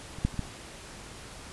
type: clicks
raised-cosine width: 5 ms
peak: -28 / -12 / -30 / -17 dBFS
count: 4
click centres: 0.186 / 0.25 / 0.343 / 0.393 s
effects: pink hiss -45 dBFS RMS until 1.52 s + resampled to 24000 Hz